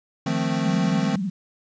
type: chord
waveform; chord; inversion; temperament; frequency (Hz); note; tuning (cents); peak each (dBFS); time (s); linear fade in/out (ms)
square; F dominant seventh; third; equal; 155.56 / 174.61 / 220 / 261.6; Eb3 / F3 / A3 / C4; 0 / 0 / 0 / 0; -28; 0.26-1.16; 5
type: tone with vibrato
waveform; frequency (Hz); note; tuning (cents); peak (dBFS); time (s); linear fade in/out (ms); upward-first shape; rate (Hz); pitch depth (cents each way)
sine; 192.5; G3; -31; -23; 0.65-1.3; 10; triangle; 17; 190
effects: resampled to 16000 Hz + 9-bit